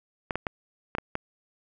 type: clicks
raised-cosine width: 0.5 ms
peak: -13 dBFS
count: 6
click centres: 0.308 / 0.356 / 0.468 / 0.951 / 0.984 / 1.154 s
effects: none